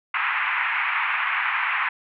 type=band-pass noise; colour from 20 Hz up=white; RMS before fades=-24 dBFS; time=0.14-1.89 s; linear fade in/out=5 ms; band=900 to 2500 Hz; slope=48 dB/octave; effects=none